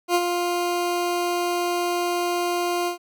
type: tone with ADSR envelope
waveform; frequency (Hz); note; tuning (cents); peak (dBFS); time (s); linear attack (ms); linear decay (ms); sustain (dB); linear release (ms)
20% pulse; 350.9; F4; +8; -11; 0.08-2.98; 68; 50; -6; 110
effects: none